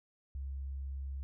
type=tone; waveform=sine; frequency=67.9 Hz; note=C#2; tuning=35 cents flat; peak=-37 dBFS; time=0.35-1.23 s; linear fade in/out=0 ms; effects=none